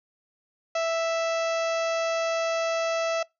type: harmonic tone with a mistuned harmonic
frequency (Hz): 659.3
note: E5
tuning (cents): 0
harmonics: 1 / 2 / 3 / 4 / 5 / 6 / 7 / 8 / 9 / 10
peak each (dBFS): -24 / -32 / -38 / -36 / -43 / -45 / -44 / -44 / -43 / -48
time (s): 0.75-3.23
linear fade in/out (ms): 5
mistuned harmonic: 6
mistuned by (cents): +19
effects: noise-tail reverb RT60 0.2 s tail -24 dB re dry